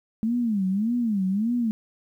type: tone with vibrato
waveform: sine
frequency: 213.5 Hz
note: G#3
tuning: 48 cents sharp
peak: -21 dBFS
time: 0.23-1.71 s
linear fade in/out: 0 ms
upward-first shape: sine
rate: 1.7 Hz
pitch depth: 230 cents each way
effects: 10-bit